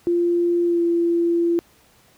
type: tone with pitch glide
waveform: sine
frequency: 346 to 340.6 Hz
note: F4 to F4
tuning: -16 to -43 cents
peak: -16 dBFS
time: 0.07-1.59 s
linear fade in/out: 0 ms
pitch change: -27 cents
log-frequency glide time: 0.65-0.82 s
effects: pink hiss -55 dBFS RMS until 2.17 s + high-pass 60 Hz 12 dB/octave